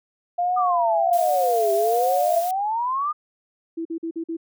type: tone with vibrato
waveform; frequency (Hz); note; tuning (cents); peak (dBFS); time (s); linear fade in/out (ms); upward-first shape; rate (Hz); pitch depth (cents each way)
sine; 698.5; F5; 0; -19; 0.38-2.41; 10; triangle; 1.3; 91
type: exponential two-way sweep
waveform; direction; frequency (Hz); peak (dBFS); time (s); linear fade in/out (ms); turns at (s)
sine; down then up; 1235 to 392 to 1235; -21; 0.56-3.13; 20; 1.73
type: noise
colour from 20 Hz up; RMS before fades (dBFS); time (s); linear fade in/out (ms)
blue; -35; 1.13-2.51; 2
type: tone bursts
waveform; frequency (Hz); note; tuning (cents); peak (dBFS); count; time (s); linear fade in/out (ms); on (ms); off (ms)
sine; 329.6; E4; 0; -25; 5; 3.77-4.369; 10; 83; 46
effects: none

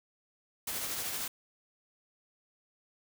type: noise with tremolo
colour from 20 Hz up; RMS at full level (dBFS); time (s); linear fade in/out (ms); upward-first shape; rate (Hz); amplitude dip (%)
white; -35; 0.67-1.28; 5; sine; 13; 30
effects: none

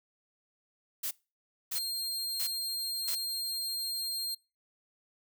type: noise bursts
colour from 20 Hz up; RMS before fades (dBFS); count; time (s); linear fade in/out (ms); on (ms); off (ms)
blue; -34; 4; 1.03-3.154; 10; 81; 600
type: tone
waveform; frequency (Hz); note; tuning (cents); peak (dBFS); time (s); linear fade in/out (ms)
sawtooth; 4202; C8; +7; -30; 1.75-4.35; 10
effects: noise-tail reverb RT60 0.3 s tail -23 dB re dry

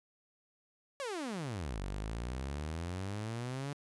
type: exponential two-way sweep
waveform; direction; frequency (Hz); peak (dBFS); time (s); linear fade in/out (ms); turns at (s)
sawtooth; down then up; 581 to 46.18 to 145.5; -33; 1-3.73; 0; 1.81
effects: resampled to 24000 Hz

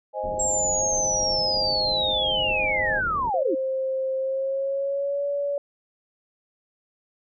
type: chord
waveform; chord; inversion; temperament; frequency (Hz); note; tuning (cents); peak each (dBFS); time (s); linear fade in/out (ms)
sine; Ab major; first; equal; 523.3 / 622.3 / 830.6; C5 / Eb5 / Ab5; 0 / 0 / 0; -30; 0.13-3.02; 50
type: low-pass noise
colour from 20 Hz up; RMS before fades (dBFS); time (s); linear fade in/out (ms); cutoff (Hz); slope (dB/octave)
pink; -37; 0.23-3.3; 10; 570; 48
type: linear sweep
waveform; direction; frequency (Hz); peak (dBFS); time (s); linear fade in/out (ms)
sine; down; 7610 to 277.2; -22; 0.39-3.55; 10
type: tone with pitch glide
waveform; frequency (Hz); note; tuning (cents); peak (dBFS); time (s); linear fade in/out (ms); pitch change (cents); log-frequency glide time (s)
sine; 528 to 569.2; C5 to C#5; +16 to +46; -23; 3.34-5.58; 2; +130; 4.17-5.26
effects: none

